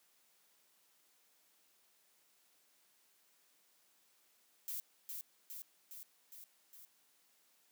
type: noise with echo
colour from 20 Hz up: violet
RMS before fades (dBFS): -42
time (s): 4.68-4.8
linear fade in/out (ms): 0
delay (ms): 410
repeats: 5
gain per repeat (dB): -3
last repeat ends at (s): 6.85
effects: white hiss -72 dBFS RMS until 7.71 s + high-pass 200 Hz 12 dB/octave